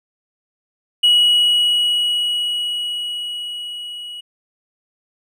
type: tone with level ramp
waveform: triangle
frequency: 2916 Hz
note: F#7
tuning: 26 cents flat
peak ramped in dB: -7 to -28 dBFS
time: 1.03-4.21 s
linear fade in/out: 10 ms
effects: tanh soft clip ceiling -3 dBFS